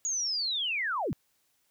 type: linear sweep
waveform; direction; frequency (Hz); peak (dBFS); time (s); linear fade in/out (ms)
sine; down; 6780 to 88.8; -28; 0.05-1.13; 0
effects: white hiss -72 dBFS RMS until 1.7 s